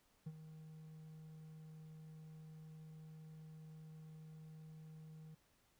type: tone with ADSR envelope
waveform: triangle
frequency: 157.1 Hz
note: D#3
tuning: 17 cents sharp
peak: -40 dBFS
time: 0.26-5.35 s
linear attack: 9 ms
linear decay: 47 ms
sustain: -11 dB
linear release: 9 ms
effects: pink hiss -75 dBFS RMS until 5.79 s